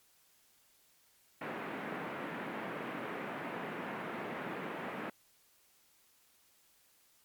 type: band-pass noise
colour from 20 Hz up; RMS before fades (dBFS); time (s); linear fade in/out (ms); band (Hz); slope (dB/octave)
pink; -41; 1.41-5.1; 5; 180 to 2300; 24
effects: white hiss -68 dBFS RMS until 7.24 s + MP3 96 kbps